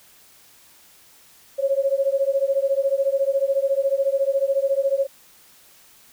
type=beating tone pair; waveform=sine; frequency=541 / 555 Hz; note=C#5 / C#5; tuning=-42 / +2 cents; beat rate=14 Hz; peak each=-21 dBFS; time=1.58-5.07 s; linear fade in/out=20 ms; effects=white hiss -52 dBFS RMS until 6.12 s